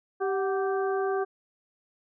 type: harmonic tone with a mistuned harmonic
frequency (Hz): 389.9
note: G4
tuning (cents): -9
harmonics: 1 / 2 / 3 / 4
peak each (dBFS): -26 / -32 / -36 / -38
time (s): 0.2-1.25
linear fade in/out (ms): 20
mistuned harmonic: 2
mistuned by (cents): -72
effects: none